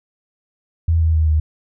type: tone with pitch steps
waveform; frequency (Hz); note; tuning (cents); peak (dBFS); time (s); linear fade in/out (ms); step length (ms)
sine; 82.41 / 80.67 / 78.96 / 77.29; E2 / E2 / D#2 / D#2; 0 / -37 / +26 / -11; -12; 0.88-1.4; 5; 130
effects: none